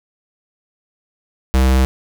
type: tone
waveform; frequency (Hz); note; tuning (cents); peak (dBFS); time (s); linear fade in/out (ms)
square; 65.2; C2; -5; -11; 1.54-1.85; 0
effects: none